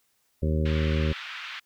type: harmonic tone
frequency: 77.78 Hz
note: D#2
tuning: in tune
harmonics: 1 / 2 / 3 / 4 / 5 / 6 / 7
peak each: -24 / -28 / -32 / -37 / -34 / -39 / -36 dBFS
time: 0.42-1.13 s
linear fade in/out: 10 ms
type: band-pass noise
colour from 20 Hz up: white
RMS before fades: -38 dBFS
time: 0.65-1.6 s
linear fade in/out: 10 ms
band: 1200 to 3200 Hz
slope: 24 dB/octave
effects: white hiss -70 dBFS RMS until 1.65 s